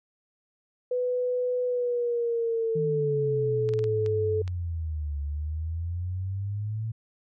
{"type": "tone with pitch glide", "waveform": "sine", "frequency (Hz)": [497.1, 432.8], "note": ["B4", "A4"], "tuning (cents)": [11, -29], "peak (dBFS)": -24, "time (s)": [0.91, 4.42], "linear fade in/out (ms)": 5, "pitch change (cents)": -240, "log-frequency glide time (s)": [1.65, 3.13]}
{"type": "exponential two-way sweep", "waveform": "sine", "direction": "down then up", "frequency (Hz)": [162, 71.1, 113.1], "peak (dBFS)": -28, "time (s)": [2.75, 6.92], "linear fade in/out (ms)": 10, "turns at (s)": 5.2}
{"type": "clicks", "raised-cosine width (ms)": 0.2, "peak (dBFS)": -25, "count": 6, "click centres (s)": [3.69, 3.737, 3.791, 3.841, 4.062, 4.478]}
{"effects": []}